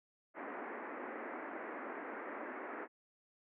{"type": "band-pass noise", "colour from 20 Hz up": "pink", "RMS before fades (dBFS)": -45, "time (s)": [0.34, 2.88], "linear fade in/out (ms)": 50, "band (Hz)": [250, 2100], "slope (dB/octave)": 48, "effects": []}